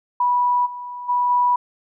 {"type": "tone with level steps", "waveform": "sine", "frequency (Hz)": 980, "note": "B5", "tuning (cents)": -14, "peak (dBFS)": [-15, -29, -16, -14], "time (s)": [0.2, 1.56], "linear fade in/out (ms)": 5, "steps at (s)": [0.65, 1.08, 1.29], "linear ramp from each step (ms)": 20, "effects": []}